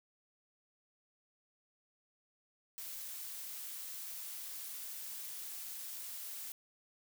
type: noise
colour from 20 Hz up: blue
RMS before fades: -45 dBFS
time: 2.78-6.52 s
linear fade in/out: 0 ms
effects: none